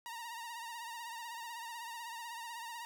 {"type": "tone with vibrato", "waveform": "sawtooth", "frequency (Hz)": 932.3, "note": "A#5", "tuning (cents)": 0, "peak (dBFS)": -39, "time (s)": [0.06, 2.85], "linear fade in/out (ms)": 0, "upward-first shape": "triangle", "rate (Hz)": 16, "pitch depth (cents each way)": 69, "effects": []}